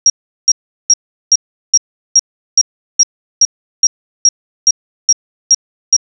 sine tone bursts, 5630 Hz, F8, 13 cents sharp, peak -3 dBFS, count 15, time 0.06-5.965 s, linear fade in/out 2 ms, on 39 ms, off 380 ms, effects none

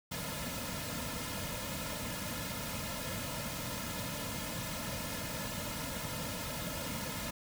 pink noise with comb filter, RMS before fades -39 dBFS, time 0.11-7.31 s, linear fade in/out 10 ms, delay 2.6 ms, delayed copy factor -0.9, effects none

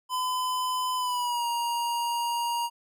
square tone with pitch glide, 1012 to 944.2 Hz, B5 to A#5, +42 to +22 cents, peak -27 dBFS, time 0.09-2.7 s, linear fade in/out 50 ms, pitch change -120 cents, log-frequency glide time 0.96-1.46 s, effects none

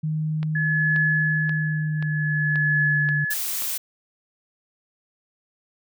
sine tone with pitch glide, 155.4 to 147.78 Hz, D#3 to D3, -2 to +11 cents, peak -22 dBFS, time 0.03-3.25 s, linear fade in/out 10 ms, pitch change -87 cents, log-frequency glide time 1.57-3.08 s
click train, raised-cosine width 0.3 ms, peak -20 dBFS, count 7, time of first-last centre 0.43-3.621 s, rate 1.88 Hz
sine tone with tremolo, 1707 Hz, G#6, 47 cents sharp, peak -18 dBFS, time 0.55-3.34 s, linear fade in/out 5 ms, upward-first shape triangle, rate 0.55 Hz, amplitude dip 90%
blue noise, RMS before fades -27 dBFS, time 3.3-3.78 s, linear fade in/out 10 ms
effects none

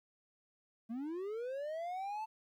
triangle linear sweep, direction up, 217.9 to 890 Hz, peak -36 dBFS, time 0.89-2.26 s, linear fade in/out 20 ms, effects 13-bit

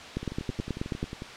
two click trains, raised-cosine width 3 ms, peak -23 / -16 dBFS, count 12 / 9, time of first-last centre 0.23-1.221 / 0.17-1.029 s, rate 11.1 / 9.31 Hz, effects white hiss -42 dBFS RMS until 1.36 s + low-pass 4000 Hz 12 dB/octave

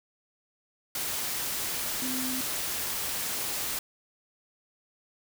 sine tone in noise, 256.9 Hz, C4, 32 cents flat, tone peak -33 dBFS, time 2.02-2.41 s, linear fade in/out 2 ms, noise white, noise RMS -32 dBFS, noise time 0.95-3.79 s, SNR -4 dB, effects none

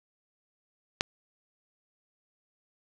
click, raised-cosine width 0.2 ms, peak -7 dBFS, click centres 1.009 s, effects none

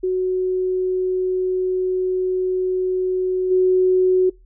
sine tone with level steps, 370 Hz, F#4, in tune, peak -17 / -12 dBFS, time 0.03-4.3 s, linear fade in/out 10 ms, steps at 3.5 s, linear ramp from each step 20 ms, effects noise-tail reverb RT60 0.2 s tail -23 dB re dry + added 40 Hz sine -46 dBFS peak until 4.45 s

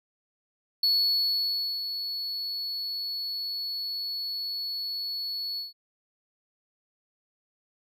triangle tone with ADSR envelope, 4402 Hz, C#8, 13 cents flat, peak -19 dBFS, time 0.83-5.73 s, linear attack 4 ms, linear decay 970 ms, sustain -10 dB, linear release 150 ms, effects none

